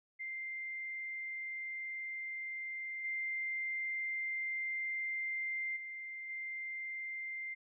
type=tone with level steps; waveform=sine; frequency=2093 Hz; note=C7; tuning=in tune; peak=-39 / -35 / -42 / -39 dBFS; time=0.19-7.55 s; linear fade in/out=20 ms; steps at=3.04 / 5.76 / 6.29 s; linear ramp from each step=10 ms; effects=none